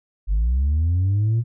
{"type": "linear sweep", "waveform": "sine", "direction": "up", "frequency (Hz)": [46.53, 118.8], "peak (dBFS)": -14, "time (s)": [0.27, 1.44], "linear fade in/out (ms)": 50, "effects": ["tanh soft clip ceiling -15 dBFS"]}